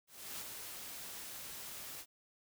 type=noise with ADSR envelope; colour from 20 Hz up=white; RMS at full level=-43 dBFS; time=0.07-2.06 s; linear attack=320 ms; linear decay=36 ms; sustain=-4 dB; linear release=62 ms; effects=none